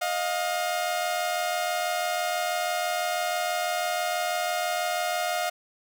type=tone pair together; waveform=sawtooth; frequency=624 / 710.1 Hz; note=D#5 / F5; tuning=+5 / +29 cents; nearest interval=major second; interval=224 cents; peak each=-27 / -23 dBFS; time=0.01-5.5 s; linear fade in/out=10 ms; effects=none